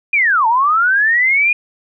sine linear two-way sweep, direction down then up, 2464 to 871 to 2464 Hz, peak -10 dBFS, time 0.13-1.53 s, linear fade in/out 5 ms, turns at 0.47 s, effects none

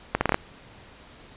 accelerating click train, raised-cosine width 0.5 ms, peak -5 dBFS, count 6, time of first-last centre 0.15-0.344 s, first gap 60 ms, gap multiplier 0.78, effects pink hiss -49 dBFS RMS until 1.36 s + resampled to 8000 Hz

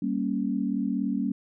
sine chord, G diminished, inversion none, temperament equal, 196 / 233.1 / 277.2 Hz, G3 / Bb3 / Db4, 0 / 0 / 0 cents, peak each -29 dBFS, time 0.02-1.32 s, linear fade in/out 5 ms, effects none

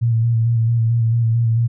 sine tone with vibrato, 115.3 Hz, A#2, 19 cents flat, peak -13 dBFS, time 0.01-1.68 s, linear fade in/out 20 ms, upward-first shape square, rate 4.5 Hz, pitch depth 30 cents each way, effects none

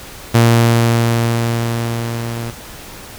sawtooth tone with level ramp, 116.54 Hz, A#2, in tune, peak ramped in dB -3 to -18 dBFS, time 0.34-2.51 s, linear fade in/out 10 ms, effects pink hiss -34 dBFS RMS until 3.18 s

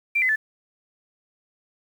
sine tone with pitch steps, 2359 / 2030 / 1747 Hz, D7 / B6 / A6, +7 / +47 / -13 cents, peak -18 dBFS, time 0.15-0.36 s, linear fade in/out 10 ms, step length 70 ms, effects 8-bit

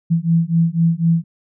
sine beating tone pair, 164.4 / 168.4 Hz, E3 / E3, -4 / +37 cents, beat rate 4 Hz, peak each -16 dBFS, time 0.1-1.24 s, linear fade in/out 20 ms, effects none

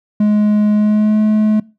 triangle tone with pitch glide, 210 to 214.2 Hz, G#3 to A3, +19 to -46 cents, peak -7 dBFS, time 0.2-1.6 s, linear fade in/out 5 ms, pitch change +35 cents, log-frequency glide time 0.74-1.2 s, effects noise-tail reverb RT60 0.3 s tail -22 dB re dry

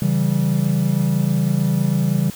triangle chord, C# diminished, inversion none, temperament equal with one note detuned, 138.59 / 164.81 / 194.31 Hz, C#3 / E3 / G3, 0 / 0 / -15 cents, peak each -18 dBFS, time 0.02-2.3 s, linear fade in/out 2 ms, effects white hiss -38 dBFS RMS until 2.35 s

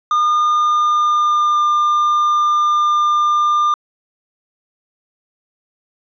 triangle tone with pitch glide, 1214 to 1200.1 Hz, D#6 to D6, -43 to +37 cents, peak -10 dBFS, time 0.11-3.74 s, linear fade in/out 2 ms, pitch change -20 cents, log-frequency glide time 0.49-1.67 s, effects resampled to 16000 Hz

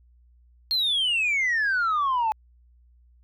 sine exponential sweep, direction down, 4273 to 852 Hz, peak -19 dBFS, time 0.71-2.32 s, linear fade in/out 0 ms, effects tanh soft clip ceiling -19 dBFS + added 60 Hz sine -54 dBFS peak until 3.23 s

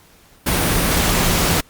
sine tone in noise, 174.4 Hz, F3, 2 cents flat, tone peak -25 dBFS, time 0.46-1.61 s, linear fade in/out 10 ms, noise pink, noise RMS -17 dBFS, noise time 0.46-1.61 s, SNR -11 dB, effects pink hiss -50 dBFS RMS until 1.69 s + Opus 48 kbps

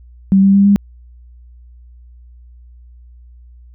sine tone with pitch steps, 193.5 / 196.09 / 198.71 / 201.4 Hz, G3 / G3 / G3 / G3, -22 / +1 / +24 / +47 cents, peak -6 dBFS, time 0.32-0.76 s, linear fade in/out 0 ms, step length 110 ms, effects added 60 Hz sine -38 dBFS peak until 3.74 s

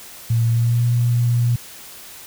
sine tone with pitch glide, 115.6 to 120.02 Hz, A#2 to B2, -14 to -49 cents, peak -14 dBFS, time 0.3-1.56 s, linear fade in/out 5 ms, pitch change +65 cents, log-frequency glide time 0.49-0.84 s, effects white hiss -39 dBFS RMS until 2.26 s

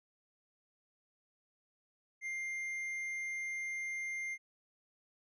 sine tone with tanh clipping, 2100 Hz, C7, 6 cents sharp, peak -38 dBFS, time 2.21-4.38 s, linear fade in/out 50 ms, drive 6 dB, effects none

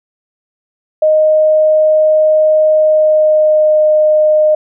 sine tone with pitch glide, 620 to 613.9 Hz, D#5 to D#5, -6 to -23 cents, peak -6 dBFS, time 1.02-4.55 s, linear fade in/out 5 ms, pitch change -17 cents, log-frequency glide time 2.71-3.85 s, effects none

